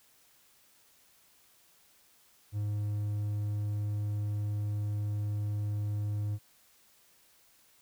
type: tone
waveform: triangle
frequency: 104 Hz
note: G#2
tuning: 3 cents sharp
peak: -28 dBFS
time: 2.52-6.39 s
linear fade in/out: 50 ms
effects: white hiss -64 dBFS RMS until 7.81 s